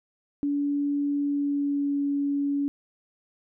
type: tone with pitch glide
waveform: sine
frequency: 286.3 to 283.3 Hz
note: D4 to C#4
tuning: -44 to +38 cents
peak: -23 dBFS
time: 0.43-2.68 s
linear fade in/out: 0 ms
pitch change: -18 cents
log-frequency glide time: 1.2-2.01 s
effects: none